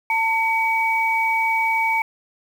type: tone pair together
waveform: sine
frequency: 896.9 / 2266 Hz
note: A5 / C#7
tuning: +33 / +37 cents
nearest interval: octave + major third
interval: 1604 cents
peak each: -20 dBFS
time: 0.1-2.02 s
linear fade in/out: 2 ms
effects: 7-bit